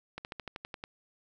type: slowing click train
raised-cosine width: 0.3 ms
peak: -23 dBFS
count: 9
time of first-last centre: 0.18-0.839 s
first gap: 69 ms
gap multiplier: 1.05
effects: none